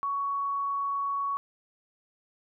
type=tone; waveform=sine; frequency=1118 Hz; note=C#6; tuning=14 cents sharp; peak=-27 dBFS; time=0.03-1.37 s; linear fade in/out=0 ms; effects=none